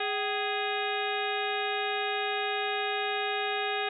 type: harmonic tone with a mistuned harmonic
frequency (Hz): 413.9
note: G#4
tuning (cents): -6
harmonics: 1 / 2 / 3 / 4 / 5 / 6 / 7 / 8 / 9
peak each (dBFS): -34 / -33 / -39 / -36 / -40 / -37 / -41 / -43 / -39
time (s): 0-3.89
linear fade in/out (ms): 5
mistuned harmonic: 2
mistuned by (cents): -120
effects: none